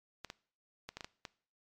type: clicks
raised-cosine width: 0.2 ms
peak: -25 dBFS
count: 7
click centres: 0.247 / 0.301 / 0.89 / 0.97 / 1.008 / 1.045 / 1.252 s
effects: noise-tail reverb RT60 0.5 s tail -21 dB re dry + MP3 96 kbps